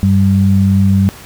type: tone pair together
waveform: sine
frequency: 97 / 194 Hz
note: G2 / G3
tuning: -18 / -18 cents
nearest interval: octave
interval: 1200 cents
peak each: -10 dBFS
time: 0.03-1.09 s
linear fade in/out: 0 ms
effects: pink hiss -35 dBFS RMS until 1.25 s